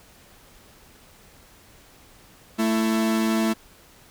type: tone pair together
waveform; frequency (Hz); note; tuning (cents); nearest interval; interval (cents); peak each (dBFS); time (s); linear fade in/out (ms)
45% pulse; 221.5 / 333.6; A3 / E4; +12 / +21; perfect fifth; 709; -21 / -26; 2.58-3.54; 20
effects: pink hiss -52 dBFS RMS until 4.1 s